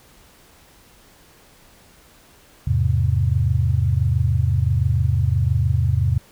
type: chord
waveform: sine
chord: E augmented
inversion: none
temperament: equal with one note detuned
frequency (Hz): 82.41 / 103.83 / 129.83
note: E2 / G#2 / B#2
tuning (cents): 0 / 0 / -13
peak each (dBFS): -20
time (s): 2.67-6.18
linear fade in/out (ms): 5
effects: pink hiss -51 dBFS RMS until 6.31 s